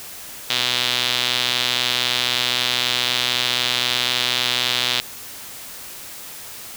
sawtooth tone with band-pass filter, 123.9 Hz, B2, 6 cents sharp, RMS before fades -21 dBFS, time 0.5-5 s, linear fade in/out 0 ms, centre 3600 Hz, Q 2.9, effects white hiss -36 dBFS RMS until 6.76 s

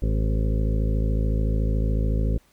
harmonic tone with a mistuned harmonic, 53.8 Hz, A1, 38 cents flat, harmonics 1 / 2 / 3 / 4 / 5 / 7 / 8 / 9 / 10, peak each -21 / -27 / -31 / -33 / -35 / -38 / -39 / -40 / -41 dBFS, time 0.02-2.38 s, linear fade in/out 5 ms, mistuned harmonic 9, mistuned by +18 cents, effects pink hiss -61 dBFS RMS until 2.52 s

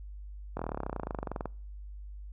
slowing click train, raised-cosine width 1 ms, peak -20 dBFS, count 27, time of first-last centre 0.57-1.457 s, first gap 23 ms, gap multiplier 1.03, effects noise-tail reverb RT60 0.5 s tail -26 dB re dry + added 50 Hz sine -41 dBFS peak until 2.32 s

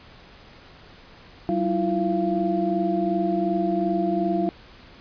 sine tone cluster, 189.8 / 322.6 / 345.3 / 687 Hz, F#3 / E4 / F4 / F5, +44 / -37 / -20 / -29 cents, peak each -26 dBFS, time 1.49-4.49 s, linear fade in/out 0 ms, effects pink hiss -48 dBFS RMS until 5 s + resampled to 11025 Hz

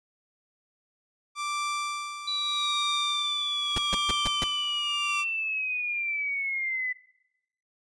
sawtooth tone with tremolo, 1174.7 Hz, D6, in tune, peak -24 dBFS, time 1.35-5.25 s, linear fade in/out 50 ms, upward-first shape sine, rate 0.82 Hz, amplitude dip 65%
sine linear sweep, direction down, 3954 to 1991 Hz, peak -27 dBFS, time 2.27-6.93 s, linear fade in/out 10 ms
pink noise bursts, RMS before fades -28 dBFS, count 5, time 3.76-4.44 s, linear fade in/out 5 ms, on 24 ms, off 140 ms
effects noise-tail reverb RT60 0.9 s tail -22 dB re dry + resampled to 22050 Hz

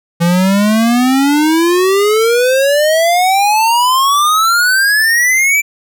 square exponential sweep, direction up, 167.7 to 2349 Hz, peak -9 dBFS, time 0.2-5.62 s, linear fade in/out 20 ms, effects none

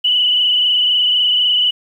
sine tone with frequency modulation, 2968 Hz, F#7, 5 cents sharp, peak -11 dBFS, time 0.04-1.71 s, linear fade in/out 10 ms, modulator 23.9 Hz, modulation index 3.1, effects 8-bit

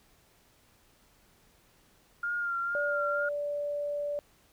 sine tone with vibrato, 1400 Hz, F6, 4 cents sharp, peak -29 dBFS, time 2.23-3.29 s, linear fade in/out 5 ms, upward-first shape sine, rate 2.1 Hz, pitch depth 31 cents each way
sine tone, 582 Hz, D5, 16 cents flat, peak -30 dBFS, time 2.75-4.19 s, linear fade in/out 0 ms
effects pink hiss -64 dBFS RMS until 4.52 s

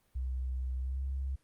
sine tone with pitch glide, 63.9 to 66.96 Hz, C2 to C2, -40 to +41 cents, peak -32 dBFS, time 0.15-1.36 s, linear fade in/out 10 ms, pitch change +81 cents, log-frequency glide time 0.8-1.02 s, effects pink hiss -72 dBFS RMS until 1.43 s + Opus 32 kbps

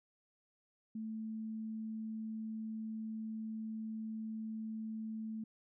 sine tone, 220 Hz, A3, in tune, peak -39 dBFS, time 0.95-5.44 s, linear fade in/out 5 ms, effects none

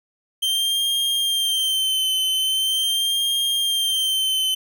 45% pulse tone with vibrato, 3136 Hz, G7, in tune, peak -19 dBFS, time 0.42-4.55 s, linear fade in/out 10 ms, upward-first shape sine, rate 0.42 Hz, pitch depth 44 cents each way, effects none

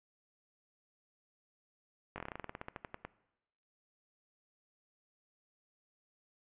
slowing click train, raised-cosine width 0.5 ms, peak -26 dBFS, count 18, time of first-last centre 2.16-3.05 s, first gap 20 ms, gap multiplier 1.11, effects noise-tail reverb RT60 0.9 s tail -19 dB re dry + resampled to 8000 Hz

